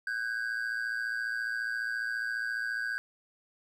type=ring-modulated tone; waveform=triangle; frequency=1568 Hz; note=G6; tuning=in tune; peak=-26 dBFS; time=0.07-2.98 s; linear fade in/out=0 ms; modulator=57.3 Hz; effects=none